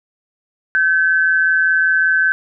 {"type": "tone pair together", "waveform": "sine", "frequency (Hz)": [1537.8, 1703], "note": ["G6", "G#6"], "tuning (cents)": [-34, 43], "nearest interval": "major second", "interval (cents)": 177, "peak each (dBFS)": [-12, -20], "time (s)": [0.75, 2.32], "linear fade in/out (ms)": 0, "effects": []}